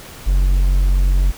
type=tone; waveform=triangle; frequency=46.12 Hz; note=F#1; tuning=5 cents flat; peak=-9 dBFS; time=0.26-1.32 s; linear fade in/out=20 ms; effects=pink hiss -37 dBFS RMS until 1.37 s